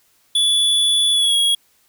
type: tone with pitch glide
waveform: square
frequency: 3438 to 3315 Hz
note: A7 to G#7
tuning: -41 to -4 cents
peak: -14 dBFS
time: 0.35-1.55 s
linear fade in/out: 5 ms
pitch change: -63 cents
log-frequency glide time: 1.12-1.36 s
effects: white hiss -59 dBFS RMS until 1.88 s